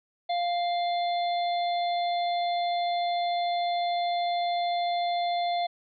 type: harmonic tone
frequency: 698.5 Hz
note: F5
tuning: in tune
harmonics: 1 / 3 / 5 / 6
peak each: -25 / -40 / -38 / -41 dBFS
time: 0.29-5.67 s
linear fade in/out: 10 ms
effects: none